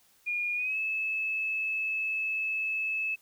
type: tone with pitch glide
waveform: sine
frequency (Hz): 2430 to 2604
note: D#7 to E7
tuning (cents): -42 to -22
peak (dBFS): -28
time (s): 0.26-3.16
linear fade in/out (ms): 20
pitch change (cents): +120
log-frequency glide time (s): 0.55-0.78
effects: white hiss -64 dBFS RMS until 3.21 s